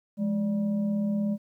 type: tone with frequency modulation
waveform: sine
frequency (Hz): 207.7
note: G#3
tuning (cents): 0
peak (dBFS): -24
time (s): 0.17-1.38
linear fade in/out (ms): 50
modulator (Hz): 379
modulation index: 0.42
effects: 11-bit